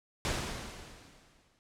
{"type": "noise with exponential decay", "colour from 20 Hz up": "pink", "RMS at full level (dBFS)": -31, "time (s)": [0.25, 1.59], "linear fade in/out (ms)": 0, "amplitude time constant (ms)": 290, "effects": ["low-pass 8000 Hz 12 dB/octave"]}